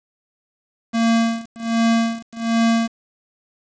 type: tone with tremolo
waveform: square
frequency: 228.9 Hz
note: A#3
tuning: 31 cents flat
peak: -14 dBFS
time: 0.93-2.88 s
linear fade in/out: 20 ms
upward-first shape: sine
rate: 1.3 Hz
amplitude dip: 100%
effects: resampled to 16000 Hz + 7-bit